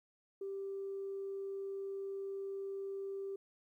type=tone; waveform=sine; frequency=392 Hz; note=G4; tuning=in tune; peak=-38 dBFS; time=0.41-3.36 s; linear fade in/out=5 ms; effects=tanh soft clip ceiling -34 dBFS + 13-bit